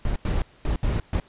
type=noise bursts at uneven times; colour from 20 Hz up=brown; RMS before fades=-23 dBFS; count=5; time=0.05-0.16 / 0.25-0.42 / 0.65-0.76 / 0.83-1 / 1.13-1.2 s; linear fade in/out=2 ms; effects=pink hiss -55 dBFS RMS until 1.28 s + resampled to 8000 Hz